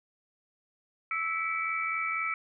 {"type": "tone cluster", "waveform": "sine", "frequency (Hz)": [1315, 1969, 2222, 2306], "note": ["E6", "B6", "C#7", "D7"], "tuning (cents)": [-5, -6, 4, -32], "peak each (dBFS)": [-32, -39, -39, -32], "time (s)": [1.11, 2.34], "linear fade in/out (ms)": 2, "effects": []}